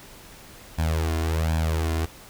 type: tone with flanger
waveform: sawtooth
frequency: 80.3 Hz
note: E2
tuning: 45 cents flat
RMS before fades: -24 dBFS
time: 0.78-2.06 s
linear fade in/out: 10 ms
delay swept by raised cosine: 1.2 to 2.9 ms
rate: 1.3 Hz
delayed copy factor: +0.7
effects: pink hiss -46 dBFS RMS until 2.29 s